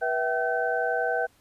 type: tone cluster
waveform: sine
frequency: 485.3 / 657 / 768 / 1530 Hz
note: B4 / E5 / G5 / G6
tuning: -30 / -6 / -36 / -42 cents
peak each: -29 dBFS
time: 0.01-1.27 s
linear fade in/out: 20 ms
effects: pink hiss -62 dBFS RMS until 1.4 s + resampled to 32000 Hz